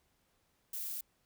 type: noise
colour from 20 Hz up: violet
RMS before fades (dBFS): -40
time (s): 0.73-1.01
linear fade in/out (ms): 5
effects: pink hiss -75 dBFS RMS until 1.25 s